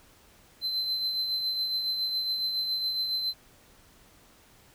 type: tone with tremolo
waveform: triangle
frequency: 4074 Hz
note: C8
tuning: 47 cents flat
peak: -24 dBFS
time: 0.61-3.34 s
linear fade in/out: 50 ms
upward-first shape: triangle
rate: 7.2 Hz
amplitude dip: 45%
effects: pink hiss -58 dBFS RMS until 4.74 s